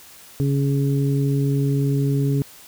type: harmonic tone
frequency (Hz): 139.3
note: C#3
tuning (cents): +9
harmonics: 1 / 2 / 3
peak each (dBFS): -18 / -24 / -28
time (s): 0.4-2.42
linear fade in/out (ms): 0
effects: white hiss -45 dBFS RMS until 2.67 s